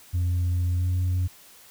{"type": "tone with pitch glide", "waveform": "sine", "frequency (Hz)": [88.5, 90.52], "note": ["F2", "F#2"], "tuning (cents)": [23, -37], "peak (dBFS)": -19, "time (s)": [0.13, 1.28], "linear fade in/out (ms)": 20, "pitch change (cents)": 40, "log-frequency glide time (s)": [0.75, 0.88], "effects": ["tanh soft clip ceiling -20 dBFS", "white hiss -51 dBFS RMS until 1.7 s"]}